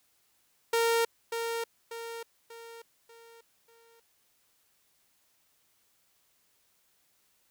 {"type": "tone with echo", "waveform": "sawtooth", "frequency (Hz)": 461.6, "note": "A#4", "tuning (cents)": -17, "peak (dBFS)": -20, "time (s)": [0.73, 1.05], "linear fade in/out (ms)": 5, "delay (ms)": 590, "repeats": 5, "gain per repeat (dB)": -7, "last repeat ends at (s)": 4, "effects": ["white hiss -70 dBFS RMS until 7.5 s"]}